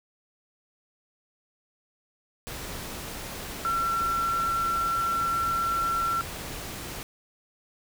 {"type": "tone in noise", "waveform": "sine", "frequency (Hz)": 1354, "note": "E6", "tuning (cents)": 46, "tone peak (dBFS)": -24, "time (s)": [3.65, 6.21], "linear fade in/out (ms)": 0, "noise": "pink", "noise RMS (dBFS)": -37, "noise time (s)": [2.47, 7.03], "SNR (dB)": 10, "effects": []}